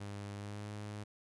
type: tone with pitch glide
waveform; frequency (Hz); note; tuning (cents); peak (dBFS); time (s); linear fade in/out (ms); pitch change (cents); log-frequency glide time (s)
sawtooth; 101.4 to 104.31; G#2 to G#2; -41 to +8; -38; 0-1.04; 10; +49; 0.34-0.68
effects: resampled to 24000 Hz